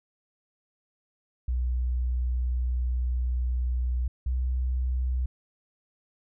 sine tone pair in turn, 61.74 / 63.15 Hz, B1 / B1, 0 / +39 cents, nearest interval unison, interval 39 cents, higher second, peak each -24 / -24 dBFS, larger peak neither, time 1.48-4.08 / 4.26-5.26 s, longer first, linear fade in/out 5 ms, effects none

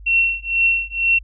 sine tone with tremolo, 2719 Hz, F7, 47 cents flat, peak -11 dBFS, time 0.06-1.19 s, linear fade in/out 10 ms, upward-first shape triangle, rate 2.1 Hz, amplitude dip 100%, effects added 50 Hz sine -36 dBFS peak until 1.23 s

